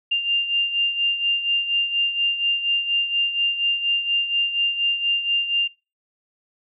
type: beating tone pair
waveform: sine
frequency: 2794 / 2798.2 Hz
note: F7 / F7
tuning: 0 / +3 cents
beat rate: 4.2 Hz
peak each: -20 / -26 dBFS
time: 0.11-5.68 s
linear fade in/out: 10 ms
effects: noise-tail reverb RT60 0.3 s tail -24 dB re dry